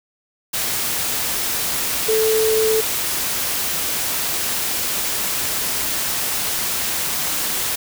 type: tone in noise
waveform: sine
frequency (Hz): 438.9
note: A4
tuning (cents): -4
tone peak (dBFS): -15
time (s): 2.08-2.81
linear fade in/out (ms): 10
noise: white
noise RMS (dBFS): -22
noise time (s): 0.53-7.76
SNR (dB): +4
effects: none